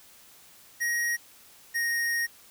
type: tone pair in turn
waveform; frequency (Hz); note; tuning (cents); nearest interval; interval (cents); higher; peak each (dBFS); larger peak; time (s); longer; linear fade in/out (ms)
square; 1888 / 1865.2; A#6 / A#6; +22 / +1; unison; 21; first; -26; neither; 0.8-1.17 / 1.74-2.27; second; 20
effects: white hiss -54 dBFS RMS until 2.5 s